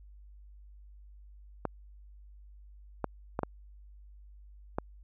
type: clicks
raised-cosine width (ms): 1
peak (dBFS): -16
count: 5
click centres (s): 1.653 / 3.043 / 3.391 / 3.433 / 4.785
effects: added 50 Hz sine -50 dBFS peak until 5.03 s